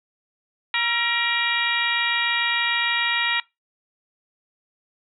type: harmonic tone with a mistuned harmonic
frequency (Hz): 473.5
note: A#4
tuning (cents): +27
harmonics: 2 / 3 / 4 / 5 / 6 / 7 / 8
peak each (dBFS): -29 / -30 / -25 / -25 / -30 / -30 / -29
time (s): 0.74-3.4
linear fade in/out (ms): 2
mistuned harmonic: 3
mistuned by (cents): -66
effects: noise-tail reverb RT60 0.2 s tail -22 dB re dry